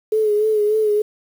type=tone with vibrato; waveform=sine; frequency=426.1 Hz; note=G#4; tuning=44 cents sharp; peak=-14 dBFS; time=0.12-1.02 s; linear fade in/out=5 ms; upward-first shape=sine; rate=3.4 Hz; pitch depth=44 cents each way; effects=7-bit